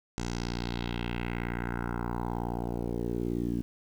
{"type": "tone with low-pass filter sweep", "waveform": "10% pulse", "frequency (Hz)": 59, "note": "A#1", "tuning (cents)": 22, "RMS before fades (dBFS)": -33, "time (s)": [0.18, 3.62], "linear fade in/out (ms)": 0, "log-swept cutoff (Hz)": [6800, 270], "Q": 2.7, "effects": ["9-bit"]}